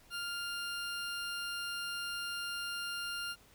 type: tone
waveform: 20% pulse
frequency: 1400 Hz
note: F6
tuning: 4 cents sharp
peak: -32 dBFS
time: 0.1-3.36 s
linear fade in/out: 50 ms
effects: pink hiss -62 dBFS RMS until 3.54 s